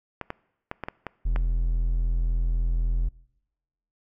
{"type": "clicks", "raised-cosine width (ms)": 0.5, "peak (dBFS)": -16, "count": 7, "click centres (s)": [0.213, 0.304, 0.714, 0.837, 0.885, 1.067, 1.361]}
{"type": "tone", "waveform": "triangle", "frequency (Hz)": 41.87, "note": "E1", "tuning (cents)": 28, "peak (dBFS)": -19, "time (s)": [1.25, 3.09], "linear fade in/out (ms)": 10}
{"effects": ["noise-tail reverb RT60 0.9 s tail -23 dB re dry"]}